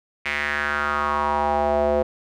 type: tone with band-pass filter sweep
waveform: square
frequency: 73.4 Hz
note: D2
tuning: in tune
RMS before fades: -22 dBFS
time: 0.25-2.03 s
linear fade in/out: 10 ms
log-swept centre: 2200 to 550 Hz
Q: 4.1
effects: none